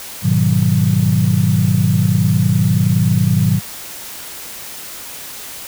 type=chord; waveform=sine; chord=G# minor seventh; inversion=none; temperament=equal; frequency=103.83 / 123.47 / 155.56 / 185 Hz; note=G#2 / B2 / D#3 / F#3; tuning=0 / 0 / 0 / 0 cents; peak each=-16 dBFS; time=0.22-3.61 s; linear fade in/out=50 ms; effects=tanh soft clip ceiling -1 dBFS + white hiss -31 dBFS RMS until 5.67 s